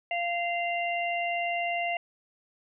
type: harmonic tone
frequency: 693 Hz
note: F5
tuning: 14 cents flat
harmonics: 1 / 3 / 4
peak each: -29 / -33 / -34 dBFS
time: 0.11-1.97 s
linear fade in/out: 2 ms
effects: none